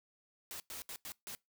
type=noise bursts at uneven times; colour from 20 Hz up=white; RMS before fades=-45 dBFS; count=5; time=0.51-0.6 / 0.7-0.82 / 0.89-0.96 / 1.05-1.12 / 1.27-1.35 s; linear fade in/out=0 ms; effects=noise-tail reverb RT60 0.2 s tail -23 dB re dry